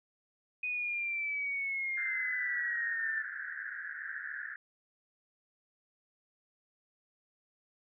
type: linear sweep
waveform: sine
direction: down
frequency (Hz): 2496 to 1760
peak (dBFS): -32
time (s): 0.63-3.22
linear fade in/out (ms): 5
type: band-pass noise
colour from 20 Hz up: white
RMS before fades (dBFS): -41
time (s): 1.97-4.56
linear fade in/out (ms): 2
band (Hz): 1500 to 1800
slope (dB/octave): 96
effects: none